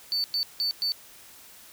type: tone bursts at uneven times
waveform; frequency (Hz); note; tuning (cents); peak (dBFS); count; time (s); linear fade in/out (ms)
triangle; 4500; C#8; +25; -22; 4; 0.12-0.24 / 0.34-0.43 / 0.6-0.71 / 0.82-0.92; 0
effects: tanh soft clip ceiling -19 dBFS + white hiss -50 dBFS RMS until 1.72 s